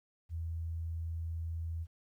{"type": "tone", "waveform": "sine", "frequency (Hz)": 82.41, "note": "E2", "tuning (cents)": 0, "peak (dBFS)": -35, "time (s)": [0.29, 1.87], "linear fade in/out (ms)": 50, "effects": ["12-bit"]}